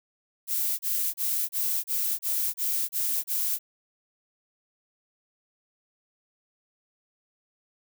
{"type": "noise bursts", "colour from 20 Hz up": "violet", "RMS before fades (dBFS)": -27, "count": 9, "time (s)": [0.47, 3.59], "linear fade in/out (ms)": 50, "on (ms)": 320, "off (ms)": 30, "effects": []}